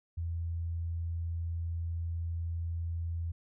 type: tone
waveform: sine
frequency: 83.9 Hz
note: E2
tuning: 31 cents sharp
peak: -32 dBFS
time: 0.17-3.32 s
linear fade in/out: 10 ms
effects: none